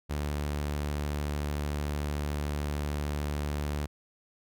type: tone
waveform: sawtooth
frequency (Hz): 73.42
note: D2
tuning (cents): 0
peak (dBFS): -26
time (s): 0.09-3.87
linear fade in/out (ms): 20
effects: none